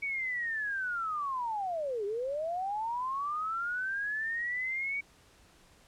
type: linear two-way sweep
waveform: sine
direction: down then up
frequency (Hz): 2268 to 392 to 2268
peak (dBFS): -31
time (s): 0.02-5.01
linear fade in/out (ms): 10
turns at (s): 2.05
effects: pink hiss -61 dBFS RMS until 5.87 s + low-pass 10000 Hz 12 dB/octave